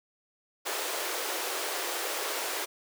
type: high-pass noise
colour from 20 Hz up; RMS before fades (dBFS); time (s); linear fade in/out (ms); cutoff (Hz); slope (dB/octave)
pink; -33; 0.65-2.66; 20; 350; 48
effects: none